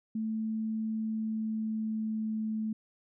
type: tone with pitch glide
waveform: sine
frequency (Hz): 220 to 218.1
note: A3 to A3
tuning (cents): 0 to -15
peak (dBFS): -30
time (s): 0.15-2.73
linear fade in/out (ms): 5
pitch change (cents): -15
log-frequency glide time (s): 0.85-2.44
effects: none